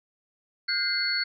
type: tone cluster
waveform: sine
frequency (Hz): 1432 / 1582 / 2074 / 4404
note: F6 / G6 / C7 / C#8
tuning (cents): +43 / +15 / -16 / -12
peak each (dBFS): -33 / -33 / -31 / -26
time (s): 0.68-1.24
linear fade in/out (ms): 10
effects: none